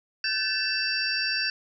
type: tone cluster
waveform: sine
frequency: 1538 / 1742 / 2663 / 4639 / 5500 Hz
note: G6 / A6 / E7 / D8 / F8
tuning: -33 / -18 / +17 / -22 / -27 cents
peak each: -31 / -33 / -32 / -28 / -33 dBFS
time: 0.24-1.5 s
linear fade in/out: 2 ms
effects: none